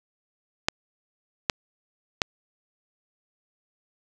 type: clicks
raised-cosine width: 0.2 ms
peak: -3 dBFS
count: 3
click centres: 0.685 / 1.498 / 2.218 s
effects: none